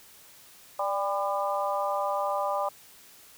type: harmonic tone with a mistuned harmonic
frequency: 200.3 Hz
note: G3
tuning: 38 cents sharp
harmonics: 3 / 4 / 5 / 6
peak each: -30 / -31 / -32 / -33 dBFS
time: 0.79-2.69 s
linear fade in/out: 5 ms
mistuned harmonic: 3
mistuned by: -37 cents
effects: white hiss -53 dBFS RMS until 3.37 s